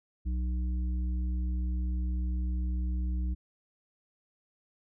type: harmonic tone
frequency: 61.74 Hz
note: B1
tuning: in tune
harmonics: 1 / 3 / 5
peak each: -28 / -41 / -46 dBFS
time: 0.25-3.35 s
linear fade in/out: 20 ms
effects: none